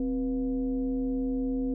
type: tone with frequency modulation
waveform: sine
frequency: 262.4 Hz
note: C4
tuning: 5 cents sharp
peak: -26 dBFS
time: 0-1.74 s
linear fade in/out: 2 ms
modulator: 224 Hz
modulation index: 0.62
effects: none